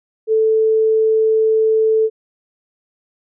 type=tone; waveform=sine; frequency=440 Hz; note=A4; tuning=in tune; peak=-11 dBFS; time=0.27-2.1 s; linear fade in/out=50 ms; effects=none